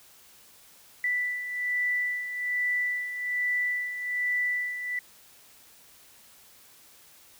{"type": "beating tone pair", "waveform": "sine", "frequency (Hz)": [1975.5, 1976.7], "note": ["B6", "B6"], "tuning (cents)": [0, 1], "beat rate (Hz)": 1.2, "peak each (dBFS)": [-34, -27], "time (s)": [1.04, 4.99], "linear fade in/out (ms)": 2, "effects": ["white hiss -55 dBFS RMS until 7.39 s"]}